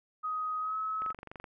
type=tone with pitch glide; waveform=sine; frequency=1255 to 1288 Hz; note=D#6 to E6; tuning=+15 to -41 cents; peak=-31 dBFS; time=0.23-1.13 s; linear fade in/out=20 ms; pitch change=+44 cents; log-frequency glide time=0.6-0.76 s
type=click train; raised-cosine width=0.5 ms; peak=-29 dBFS; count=11; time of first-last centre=1.02-1.442 s; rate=23.7 Hz
effects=none